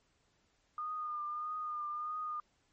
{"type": "tone with vibrato", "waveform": "sine", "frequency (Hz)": 1218, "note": "D#6", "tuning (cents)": -37, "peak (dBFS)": -36, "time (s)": [0.78, 2.4], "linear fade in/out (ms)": 2, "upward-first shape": "triangle", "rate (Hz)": 1.6, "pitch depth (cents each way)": 39, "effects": ["pink hiss -74 dBFS RMS until 2.72 s", "MP3 32 kbps"]}